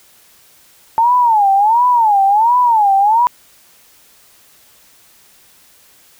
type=tone with vibrato; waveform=sine; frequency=880 Hz; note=A5; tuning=in tune; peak=-8 dBFS; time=0.98-3.27 s; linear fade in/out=0 ms; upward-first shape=sine; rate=1.4 Hz; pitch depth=210 cents each way; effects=white hiss -48 dBFS RMS until 6.19 s